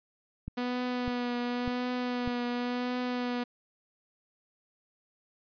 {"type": "click train", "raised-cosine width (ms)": 5, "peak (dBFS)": -24, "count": 4, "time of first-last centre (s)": [0.48, 2.276], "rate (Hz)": 1.67}
{"type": "tone with vibrato", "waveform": "sawtooth", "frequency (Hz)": 245.7, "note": "B3", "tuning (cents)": -9, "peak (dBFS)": -26, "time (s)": [0.57, 3.44], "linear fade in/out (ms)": 10, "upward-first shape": "triangle", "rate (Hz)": 0.93, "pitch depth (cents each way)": 26}
{"effects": ["resampled to 11025 Hz"]}